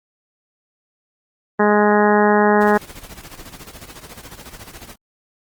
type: harmonic tone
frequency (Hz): 208.5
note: G#3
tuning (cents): +7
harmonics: 1 / 2 / 3 / 4 / 5 / 6 / 7 / 8 / 9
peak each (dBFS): -17 / -16 / -21 / -18 / -23 / -26 / -26 / -24 / -26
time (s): 1.59-2.78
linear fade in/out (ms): 10
type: noise with tremolo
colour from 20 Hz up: pink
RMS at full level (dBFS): -35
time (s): 2.6-4.96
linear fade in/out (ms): 20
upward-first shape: sine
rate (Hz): 14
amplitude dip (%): 75
effects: Opus 24 kbps